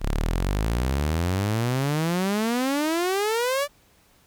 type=exponential sweep; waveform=sawtooth; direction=up; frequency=32.7 to 590 Hz; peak=-18 dBFS; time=0-3.68 s; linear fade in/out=50 ms; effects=pink hiss -59 dBFS RMS until 4.26 s